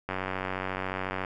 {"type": "click train", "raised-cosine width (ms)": 0.5, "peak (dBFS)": -16, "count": 110, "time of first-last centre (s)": [0.09, 1.248], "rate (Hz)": 94.1, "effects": []}